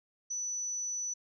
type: tone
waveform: sine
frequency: 5960 Hz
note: F#8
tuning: 12 cents sharp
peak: -33 dBFS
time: 0.3-1.14 s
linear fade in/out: 10 ms
effects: none

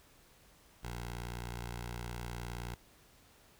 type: tone with notch filter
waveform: 10% pulse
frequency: 59.3 Hz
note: A#1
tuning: 30 cents sharp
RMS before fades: -42 dBFS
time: 0.83-2.75 s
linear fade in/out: 10 ms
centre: 260 Hz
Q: 0.83
effects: pink hiss -63 dBFS RMS until 3.59 s

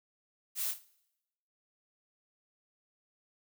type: noise with echo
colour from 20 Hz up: blue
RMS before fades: -34 dBFS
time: 0.55-0.75 s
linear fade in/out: 50 ms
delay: 55 ms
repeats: 2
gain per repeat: -14 dB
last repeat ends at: 0.86 s
effects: noise-tail reverb RT60 0.9 s tail -22 dB re dry

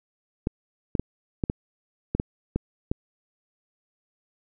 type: clicks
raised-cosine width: 3 ms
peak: -11 dBFS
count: 9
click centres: 0.471 / 0.952 / 0.996 / 1.438 / 1.499 / 2.15 / 2.199 / 2.56 / 2.915 s
effects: none

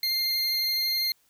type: tone pair together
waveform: square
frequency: 2102 / 4207 Hz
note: C7 / C8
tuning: +7 / +9 cents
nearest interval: octave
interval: 1202 cents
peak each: -35 / -25 dBFS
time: 0.03-1.12 s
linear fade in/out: 2 ms
effects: white hiss -66 dBFS RMS until 1.29 s

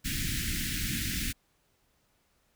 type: band-stop noise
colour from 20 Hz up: pink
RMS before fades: -32 dBFS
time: 0.04-1.33 s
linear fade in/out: 20 ms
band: 310 to 1600 Hz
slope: 48 dB/octave
effects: pink hiss -71 dBFS RMS until 2.55 s

